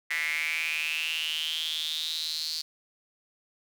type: tone with high-pass filter sweep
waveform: square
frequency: 79 Hz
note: D#2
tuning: 27 cents sharp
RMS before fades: -31 dBFS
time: 0.1-2.62 s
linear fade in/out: 10 ms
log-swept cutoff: 2000 to 4500 Hz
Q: 8.7
effects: none